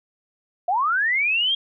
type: linear sweep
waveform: sine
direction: up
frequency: 666 to 3274 Hz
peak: -18 dBFS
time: 0.68-1.55 s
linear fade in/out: 5 ms
effects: none